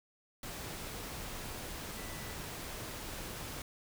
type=tone in noise; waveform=sine; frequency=1981 Hz; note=B6; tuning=5 cents sharp; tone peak=-53 dBFS; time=1.97-2.34 s; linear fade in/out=2 ms; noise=pink; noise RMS=-43 dBFS; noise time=0.43-3.62 s; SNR=-13 dB; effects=none